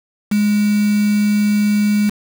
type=tone with quantisation; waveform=sine; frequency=207.9 Hz; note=G#3; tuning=2 cents sharp; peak=-12 dBFS; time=0.31-2.1 s; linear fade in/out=10 ms; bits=4; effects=none